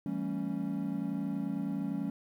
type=chord; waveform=triangle; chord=A dominant seventh; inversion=second; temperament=equal with one note detuned; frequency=164.81 / 196 / 225.1 / 277.2 Hz; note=E3 / G3 / A3 / C#4; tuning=0 / 0 / +40 / 0 cents; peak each=-38 / -34 / -37 / -34 dBFS; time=0.06-2.1 s; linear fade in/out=2 ms; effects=11-bit